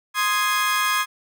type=chord; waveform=30% pulse; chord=Ab major; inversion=first; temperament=equal; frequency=1046.5 / 1244.5 / 1661.2 Hz; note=C6 / Eb6 / Ab6; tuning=0 / 0 / 0 cents; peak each=-21 dBFS; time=0.14-1.06 s; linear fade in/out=50 ms; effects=none